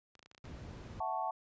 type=clicks; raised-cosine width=0.2 ms; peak=-39 dBFS; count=8; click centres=0.153 / 0.193 / 0.228 / 0.26 / 0.314 / 0.348 / 0.379 / 0.454 s
type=noise; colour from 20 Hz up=brown; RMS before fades=-43 dBFS; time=0.44-1 s; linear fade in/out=2 ms
type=chord; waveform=sine; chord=F# minor seventh; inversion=third; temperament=equal; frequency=659.3 / 740 / 880 / 1108.7 Hz; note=E5 / F#5 / A5 / C#6; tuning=0 / 0 / 0 / 0 cents; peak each=-42 / -38 / -37 / -41 dBFS; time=1-1.31 s; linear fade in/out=5 ms
effects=high-pass 60 Hz 12 dB/octave + resampled to 16000 Hz